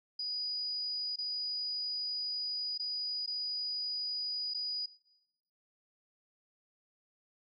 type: tone with dropouts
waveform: sine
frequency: 4924 Hz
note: D#8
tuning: 19 cents flat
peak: -34 dBFS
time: 0.19-4.86 s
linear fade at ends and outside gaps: 5 ms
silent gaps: 1.159-1.185 / 2.778-2.796 / 3.262-3.275 / 4.538-4.545 s
effects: noise-tail reverb RT60 0.8 s tail -18 dB re dry